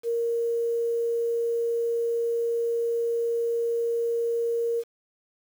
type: tone with quantisation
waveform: sine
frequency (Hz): 466.2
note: A#4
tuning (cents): 0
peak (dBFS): -23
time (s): 0.03-4.84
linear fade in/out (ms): 50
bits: 8
effects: none